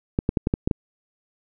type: clicks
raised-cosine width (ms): 3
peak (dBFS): -7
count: 7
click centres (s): 0.189 / 0.291 / 0.372 / 0.471 / 0.539 / 0.675 / 0.712
effects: none